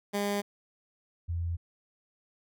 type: tone pair in turn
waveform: 15% pulse / sine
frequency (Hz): 203.1 / 85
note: G#3 / F2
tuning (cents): -38 / -46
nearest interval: octave + minor third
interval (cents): 1508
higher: first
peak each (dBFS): -22 / -29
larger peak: first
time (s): 0.13-0.42 / 1.28-1.57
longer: neither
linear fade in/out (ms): 20
effects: none